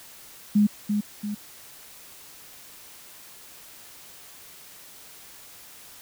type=tone with echo; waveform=sine; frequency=207.7 Hz; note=G#3; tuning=in tune; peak=-15 dBFS; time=0.55-0.67 s; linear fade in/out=10 ms; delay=340 ms; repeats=2; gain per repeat=-6 dB; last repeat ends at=1.35 s; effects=white hiss -47 dBFS RMS until 6.01 s